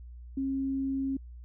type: tone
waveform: sine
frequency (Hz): 270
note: C#4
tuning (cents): -45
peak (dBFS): -28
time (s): 0.37-1.17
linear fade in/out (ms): 5
effects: added 60 Hz sine -43 dBFS peak until 1.44 s